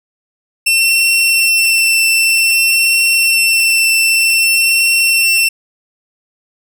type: tone with vibrato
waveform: sawtooth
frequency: 2697 Hz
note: E7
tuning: 39 cents sharp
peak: -6 dBFS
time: 0.66-5.49 s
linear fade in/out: 10 ms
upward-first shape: triangle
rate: 0.53 Hz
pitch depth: 13 cents each way
effects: none